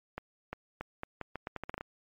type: accelerating click train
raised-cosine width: 0.5 ms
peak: -22 dBFS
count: 13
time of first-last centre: 0.18-1.81 s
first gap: 350 ms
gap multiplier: 0.8
effects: MP3 64 kbps